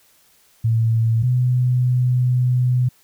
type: tone pair in turn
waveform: sine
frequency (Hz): 113.6 / 125.18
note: A#2 / B2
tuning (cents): -44 / +24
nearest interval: major second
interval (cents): 168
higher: second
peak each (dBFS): -14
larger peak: neither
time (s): 0.64-1.23 / 1.23-2.89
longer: second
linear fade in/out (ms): 10
effects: white hiss -56 dBFS RMS until 3.03 s